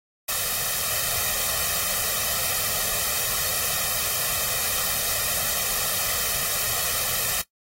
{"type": "noise with comb filter", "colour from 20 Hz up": "white", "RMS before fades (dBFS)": -25, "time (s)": [0.28, 7.42], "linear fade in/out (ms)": 10, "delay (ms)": 1.6, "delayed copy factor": 0.95, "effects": ["noise-tail reverb RT60 0.1 s tail -17 dB re dry", "AAC 48 kbps"]}